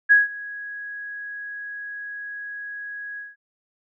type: tone with ADSR envelope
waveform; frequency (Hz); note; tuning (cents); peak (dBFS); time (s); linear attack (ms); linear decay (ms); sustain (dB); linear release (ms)
sine; 1661.2; G#6; 0; -9; 0.09-3.36; 26; 160; -22; 180
effects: none